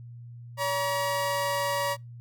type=tone pair together; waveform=30% pulse; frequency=568 / 955.3 Hz; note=C#5 / A#5; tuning=+42 / +42 cents; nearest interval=major sixth; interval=900 cents; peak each=-26 dBFS; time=0.57-1.97 s; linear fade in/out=50 ms; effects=noise-tail reverb RT60 0.2 s tail -25 dB re dry + added 119 Hz sine -41 dBFS peak until 2.2 s